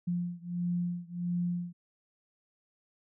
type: beating tone pair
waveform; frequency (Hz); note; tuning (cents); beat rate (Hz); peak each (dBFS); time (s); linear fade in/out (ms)
sine; 174.61 / 176.11; F3 / F3; 0 / +15; 1.5; -33 / -34; 0.07-1.73; 10
effects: none

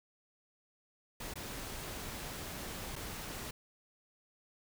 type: noise with dropouts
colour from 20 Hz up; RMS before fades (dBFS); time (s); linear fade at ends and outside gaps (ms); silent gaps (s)
pink; -43; 1.2-3.51; 5; 1.339-1.356 / 2.957-2.961
effects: none

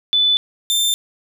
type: tone pair in turn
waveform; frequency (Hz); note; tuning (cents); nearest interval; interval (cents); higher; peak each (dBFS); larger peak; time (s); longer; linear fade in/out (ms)
sine / sawtooth; 3494 / 3576; A7 / A7; -13 / +27; unison; 40; second; -12; neither; 0.13-0.37 / 0.7-0.94; neither; 0
effects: none

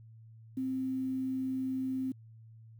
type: tone with quantisation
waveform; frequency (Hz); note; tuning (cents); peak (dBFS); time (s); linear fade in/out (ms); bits
sine; 261.6; C4; 0; -31; 0.57-2.12; 5; 10
effects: added 112 Hz sine -51 dBFS peak until 2.79 s

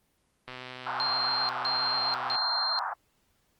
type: click train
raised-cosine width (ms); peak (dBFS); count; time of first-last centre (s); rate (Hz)
0.3; -24; 239; 0.48-2.354; 127
type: band-pass noise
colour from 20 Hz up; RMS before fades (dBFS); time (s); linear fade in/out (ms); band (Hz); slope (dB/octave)
pink; -33; 0.86-2.94; 10; 750 to 1500; 48
type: tone bursts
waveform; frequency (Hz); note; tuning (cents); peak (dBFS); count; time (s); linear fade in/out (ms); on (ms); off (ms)
sine; 4181; C8; -2; -27; 3; 1-2.79; 0; 490; 160
effects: pink hiss -71 dBFS RMS until 3.59 s + Opus 24 kbps

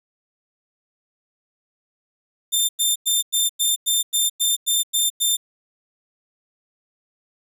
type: tone bursts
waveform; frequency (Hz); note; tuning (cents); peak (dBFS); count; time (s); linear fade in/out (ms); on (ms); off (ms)
15% pulse; 3589; A7; +34; -10; 11; 2.52-5.37; 20; 170; 98
effects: none

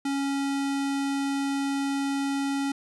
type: tone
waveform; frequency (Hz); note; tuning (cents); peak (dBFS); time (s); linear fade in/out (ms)
square; 277.2; C#4; 0; -26; 0.05-2.72; 5
effects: resampled to 24000 Hz

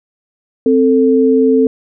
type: tone pair together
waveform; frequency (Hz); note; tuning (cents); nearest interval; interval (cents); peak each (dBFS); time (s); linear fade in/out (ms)
sine; 261.6 / 444; C4 / A4; 0 / +16; major sixth; 916; -10; 0.66-1.67; 2
effects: none

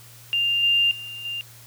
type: tone with level steps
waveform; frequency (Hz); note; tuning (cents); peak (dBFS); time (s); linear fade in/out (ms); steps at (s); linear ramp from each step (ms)
sine; 2796; F7; +1; -19 / -16 / -33 / -27; 0.33-1.41; 0; 0.63 / 0.91 / 1.25; 2
effects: added 117 Hz sine -48 dBFS peak until 1.66 s + white hiss -48 dBFS RMS until 1.66 s

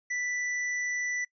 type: tone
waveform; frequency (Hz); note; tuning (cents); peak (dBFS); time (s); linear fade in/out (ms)
square; 1975.5; B6; 0; -30; 0.1-1.25; 10
effects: noise-tail reverb RT60 0.1 s tail -23 dB re dry + resampled to 16000 Hz

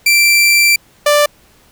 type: tone pair in turn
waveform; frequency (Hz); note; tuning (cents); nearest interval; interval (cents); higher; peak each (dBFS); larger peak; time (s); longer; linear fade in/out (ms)
sawtooth; 2349 / 588.5; D7 / D5; 0 / +3; 2 octaves; 2397; first; -4; neither; 0.06-0.76 / 1.06-1.26; first; 5
effects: pink hiss -49 dBFS RMS until 1.71 s

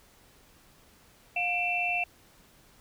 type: tone cluster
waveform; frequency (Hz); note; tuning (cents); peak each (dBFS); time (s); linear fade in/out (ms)
sine; 712 / 2363 / 2678; F5 / D7 / E7; +33 / +10 / +27; -32 / -34 / -28; 1.36-2.04; 5
effects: pink hiss -59 dBFS RMS until 2.8 s

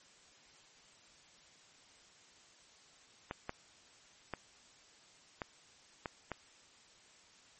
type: clicks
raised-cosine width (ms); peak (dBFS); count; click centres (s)
0.5; -23; 6; 3.311 / 3.494 / 4.337 / 5.418 / 6.058 / 6.317
effects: white hiss -62 dBFS RMS until 7.59 s + MP3 32 kbps

